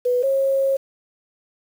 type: tone pair in turn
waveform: sine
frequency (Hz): 493.9 / 542.1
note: B4 / C#5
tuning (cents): 0 / -39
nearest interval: major second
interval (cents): 161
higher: second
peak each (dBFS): -16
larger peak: neither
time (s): 0.05-0.23 / 0.23-0.77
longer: second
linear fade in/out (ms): 10
effects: 7-bit